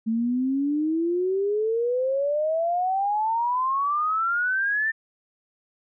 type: exponential sweep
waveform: sine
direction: up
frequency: 220 to 1805 Hz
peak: -21 dBFS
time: 0.06-4.92 s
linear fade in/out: 20 ms
effects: none